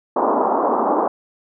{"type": "band-pass noise", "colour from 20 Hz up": "white", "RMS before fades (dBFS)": -18, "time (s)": [0.16, 1.08], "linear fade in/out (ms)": 5, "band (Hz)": [230, 1100], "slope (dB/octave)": 48, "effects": []}